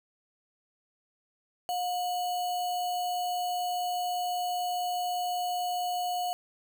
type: tone with sample-and-hold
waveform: sine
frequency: 717 Hz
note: F5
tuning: 45 cents sharp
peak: -28 dBFS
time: 1.69-6.33 s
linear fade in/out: 0 ms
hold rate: 3675 Hz
effects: none